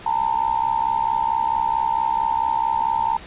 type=tone with amplitude modulation; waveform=sine; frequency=904 Hz; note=A5; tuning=47 cents sharp; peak=-14 dBFS; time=0.06-3.17 s; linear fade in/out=5 ms; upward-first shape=sine; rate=64.5 Hz; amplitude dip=90%; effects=pink hiss -39 dBFS RMS until 3.26 s + resampled to 8000 Hz